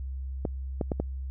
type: clicks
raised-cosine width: 2 ms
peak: -14 dBFS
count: 4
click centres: 0.452 / 0.812 / 0.918 / 1 s
effects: added 66 Hz sine -32 dBFS peak until 1.3 s